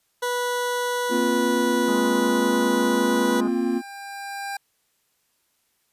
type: tone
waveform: 20% pulse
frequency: 490 Hz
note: B4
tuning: 14 cents flat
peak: -18 dBFS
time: 0.22-3.41 s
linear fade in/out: 10 ms
type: chord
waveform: triangle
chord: Bb suspended second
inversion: none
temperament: just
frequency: 233.1 / 262.2 / 349.6 Hz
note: Bb3 / C4 / F4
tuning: 0 / +4 / +2 cents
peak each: -23 dBFS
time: 1.09-3.82 s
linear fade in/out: 50 ms
type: tone with exponential growth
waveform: 25% pulse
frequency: 797 Hz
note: G5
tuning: 28 cents sharp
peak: -24 dBFS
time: 1.58-4.57 s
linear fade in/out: 5 ms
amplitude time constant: 650 ms
type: harmonic tone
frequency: 207.7 Hz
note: G#3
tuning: in tune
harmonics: 1 / 2 / 3 / 4 / 5 / 6 / 7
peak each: -28 / -37 / -40 / -39 / -36 / -38 / -42 dBFS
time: 1.88-3.48 s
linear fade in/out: 5 ms
effects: white hiss -69 dBFS RMS until 5.92 s + resampled to 32000 Hz